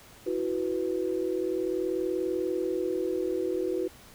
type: chord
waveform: sine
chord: E suspended second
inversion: none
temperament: equal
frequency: 329.6 / 370 / 493.9 Hz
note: E4 / F#4 / B4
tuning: 0 / 0 / 0 cents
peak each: -32 / -29 / -33 dBFS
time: 0.26-3.88 s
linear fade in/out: 10 ms
effects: pink hiss -52 dBFS RMS until 4.14 s